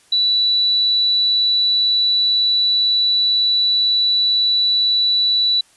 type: tone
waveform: sine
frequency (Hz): 3951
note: B7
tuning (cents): 0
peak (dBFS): -13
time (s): 0.12-5.61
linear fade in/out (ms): 5
effects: white hiss -53 dBFS RMS until 5.76 s + resampled to 24000 Hz